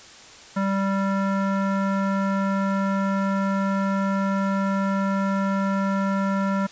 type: tone with low-pass filter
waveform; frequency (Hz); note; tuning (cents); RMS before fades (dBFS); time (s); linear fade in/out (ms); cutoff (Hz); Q
square; 195.4; G3; -5; -23; 0.56-6.67; 10; 1400; 2.5
effects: white hiss -45 dBFS RMS until 6.71 s + resampled to 16000 Hz